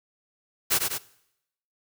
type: noise with echo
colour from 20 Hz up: white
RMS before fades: -22 dBFS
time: 0.7-0.79 s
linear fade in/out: 20 ms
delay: 98 ms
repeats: 2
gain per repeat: -4 dB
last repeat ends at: 0.986 s
effects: noise-tail reverb RT60 0.8 s tail -20 dB re dry